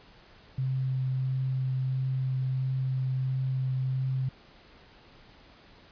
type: tone with vibrato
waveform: sine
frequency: 130.81 Hz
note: C3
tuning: in tune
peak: -26 dBFS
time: 0.58-4.29 s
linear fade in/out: 5 ms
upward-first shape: triangle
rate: 1.5 Hz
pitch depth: 10 cents each way
effects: pink hiss -55 dBFS RMS until 5.91 s + resampled to 11025 Hz